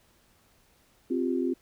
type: chord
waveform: sine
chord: C suspended fourth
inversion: none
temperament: equal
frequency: 261.6 / 349.2 / 392 Hz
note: C4 / F4 / G4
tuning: 0 / 0 / 0 cents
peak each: -28 / -29 / -33 dBFS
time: 1.1-1.54 s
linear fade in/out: 10 ms
effects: pink hiss -64 dBFS RMS until 1.61 s